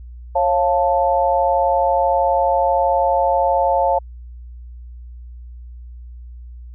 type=chord; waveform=sine; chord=Db augmented; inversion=none; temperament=equal with one note detuned; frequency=546.1 / 698.5 / 880 Hz; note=Db5 / F5 / A5; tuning=-26 / 0 / 0 cents; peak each=-18 dBFS; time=0.35-3.99 s; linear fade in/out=10 ms; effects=added 60 Hz sine -33 dBFS peak until 6.74 s